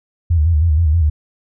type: tone with vibrato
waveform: sine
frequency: 80 Hz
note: D#2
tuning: 49 cents sharp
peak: -10 dBFS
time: 0.3-1.1 s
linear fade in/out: 10 ms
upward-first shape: square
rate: 6.3 Hz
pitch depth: 100 cents each way
effects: none